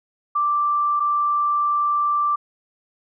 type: tone pair in turn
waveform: sine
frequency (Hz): 1174.7 / 1174.7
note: D6 / D6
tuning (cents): 0 / 0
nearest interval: unison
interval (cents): 0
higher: neither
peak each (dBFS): -17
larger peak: neither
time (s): 0.35-1 / 1-2.36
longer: second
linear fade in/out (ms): 10
effects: none